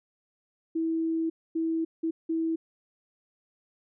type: tone bursts at uneven times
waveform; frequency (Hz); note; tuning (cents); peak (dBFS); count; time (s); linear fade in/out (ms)
sine; 325.6; E4; -21; -25; 4; 0.75-1.3 / 1.55-1.85 / 2.03-2.11 / 2.29-2.56; 10
effects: none